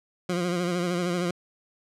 20% pulse tone with vibrato, 176.4 Hz, F3, 18 cents sharp, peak -20 dBFS, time 0.29-1.31 s, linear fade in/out 5 ms, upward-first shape sine, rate 13 Hz, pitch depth 51 cents each way, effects low-pass 9000 Hz 12 dB/octave

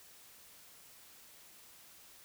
silence, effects white hiss -58 dBFS RMS until 2.24 s

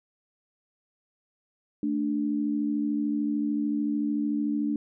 sine tone pair together, 220 / 293.5 Hz, A3 / D4, 0 / -1 cents, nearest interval perfect fourth, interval 499 cents, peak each -29 / -26 dBFS, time 1.83-4.76 s, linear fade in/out 2 ms, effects none

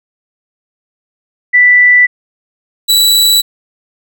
sine / sawtooth tone pair in turn, 1975.5 / 3941 Hz, B6 / B7, 0 / -4 cents, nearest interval octave, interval 1196 cents, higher second, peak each -3 dBFS, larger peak neither, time 1.53-2.07 / 2.88-3.42 s, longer neither, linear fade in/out 20 ms, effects none

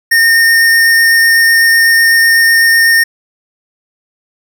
square tone with vibrato, 1830 Hz, A#6, 32 cents flat, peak -6 dBFS, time 0.11-3.04 s, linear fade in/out 10 ms, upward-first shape sine, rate 8 Hz, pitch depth 9 cents each way, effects none

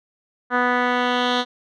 10% pulse tone with low-pass filter sweep, 246.9 Hz, B3, in tune, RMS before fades -20 dBFS, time 0.5-1.45 s, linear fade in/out 50 ms, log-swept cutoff 1600 to 3800 Hz, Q 2.6, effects none

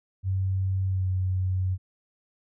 sine tone with pitch glide, 95.1 to 93.04 Hz, F#2 to F#2, +48 to +10 cents, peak -23 dBFS, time 0.23-1.78 s, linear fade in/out 50 ms, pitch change -38 cents, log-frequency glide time 0.87-1.07 s, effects none

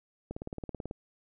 click train, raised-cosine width 2 ms, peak -24 dBFS, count 12, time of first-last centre 0.31-0.911 s, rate 18.3 Hz, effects none

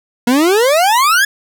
40% pulse exponential sweep, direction up, 233.1 to 1721 Hz, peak -8 dBFS, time 0.27-1.25 s, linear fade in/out 5 ms, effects none

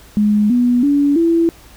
sine tone with pitch steps, 209.1 / 244.4 / 285.6 / 333.8 Hz, G#3 / B3 / D4 / E4, +12 / -18 / -48 / +22 cents, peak -10 dBFS, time 0.17-1.49 s, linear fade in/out 0 ms, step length 330 ms, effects added 55 Hz sine -45 dBFS peak until 1.76 s + pink hiss -44 dBFS RMS until 1.76 s

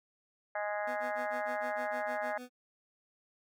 harmonic tone, 207.7 Hz, G#3, in tune, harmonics 3 / 4 / 5 / 6 / 7 / 8 / 9 / 10, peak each -36 / -38 / -48 / -45 / -47 / -41 / -48 / -48 dBFS, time 0.55-2.38 s, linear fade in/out 5 ms
25% pulse tone with tremolo, 249.1 Hz, B3, 15 cents sharp, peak -39 dBFS, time 0.87-2.5 s, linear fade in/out 5 ms, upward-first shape sine, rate 6.6 Hz, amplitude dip 100%
effects none

